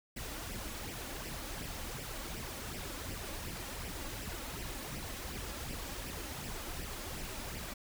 pink noise with flanger, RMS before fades -42 dBFS, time 0.16-7.74 s, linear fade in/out 10 ms, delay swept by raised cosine 0.37 to 3.67 ms, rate 2.7 Hz, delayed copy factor +0.6, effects none

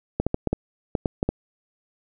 clicks, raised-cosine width 2 ms, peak -8 dBFS, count 9, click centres 0.2 / 0.266 / 0.344 / 0.473 / 0.53 / 0.952 / 1.058 / 1.229 / 1.29 s, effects none

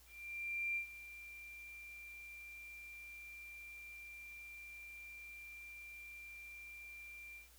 sine tone with ADSR envelope, 2373 Hz, D7, 17 cents sharp, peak -35 dBFS, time 0.06-7.49 s, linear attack 700 ms, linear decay 100 ms, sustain -15 dB, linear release 130 ms, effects added 60 Hz sine -65 dBFS peak until 7.58 s + white hiss -65 dBFS RMS until 7.58 s

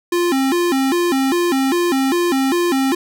square tone with vibrato, 305.6 Hz, D#4, 31 cents flat, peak -15 dBFS, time 0.12-2.95 s, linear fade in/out 5 ms, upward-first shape square, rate 2.5 Hz, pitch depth 230 cents each way, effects none

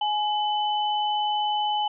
sine tone pair together, 840 / 3008 Hz, G#5 / F#7, +19 / +28 cents, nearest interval octave + minor seventh, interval 2209 cents, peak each -23 / -29 dBFS, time 0.01-1.88 s, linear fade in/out 5 ms, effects none

